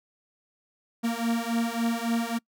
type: beating tone pair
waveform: 45% pulse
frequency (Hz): 230 / 233.6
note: A#3 / A#3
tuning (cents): -23 / +4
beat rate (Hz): 3.6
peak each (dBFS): -28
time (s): 1.03-2.39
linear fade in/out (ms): 20
effects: noise-tail reverb RT60 0.1 s tail -25 dB re dry